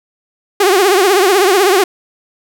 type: tone with vibrato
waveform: sawtooth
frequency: 384.1 Hz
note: G4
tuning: 35 cents flat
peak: -4 dBFS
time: 0.6-1.84 s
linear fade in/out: 5 ms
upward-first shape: triangle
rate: 16 Hz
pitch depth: 170 cents each way
effects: none